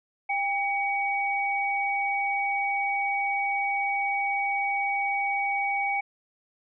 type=tone pair together; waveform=sine; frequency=798.3 / 2258 Hz; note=G5 / C#7; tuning=+31 / +31 cents; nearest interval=octave + tritone; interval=1800 cents; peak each=-27 dBFS; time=0.29-6.01 s; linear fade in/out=10 ms; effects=none